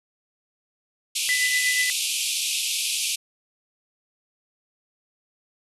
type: band-pass noise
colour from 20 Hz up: pink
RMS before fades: -26 dBFS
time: 1.15-3.16 s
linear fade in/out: 10 ms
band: 2400 to 12000 Hz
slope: 96 dB/octave
type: tone with tremolo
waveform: sine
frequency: 1997 Hz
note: B6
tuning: 19 cents sharp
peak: -19 dBFS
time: 1.29-1.9 s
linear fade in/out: 0 ms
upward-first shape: triangle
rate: 8.3 Hz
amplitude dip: 55%
effects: none